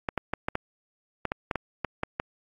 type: clicks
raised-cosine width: 0.5 ms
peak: -12 dBFS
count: 12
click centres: 0.088 / 0.177 / 0.336 / 0.485 / 0.554 / 1.253 / 1.319 / 1.512 / 1.557 / 1.847 / 2.034 / 2.199 s
effects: AAC 32 kbps